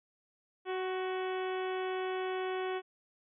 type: harmonic tone with a mistuned harmonic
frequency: 373.5 Hz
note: F#4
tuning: 16 cents sharp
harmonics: 1 / 2 / 3 / 4 / 5 / 6 / 7 / 8 / 9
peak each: -34 / -40 / -44 / -46 / -48 / -50 / -51 / -52 / -53 dBFS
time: 0.65-2.82 s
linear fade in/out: 50 ms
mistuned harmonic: 3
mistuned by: -25 cents
effects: none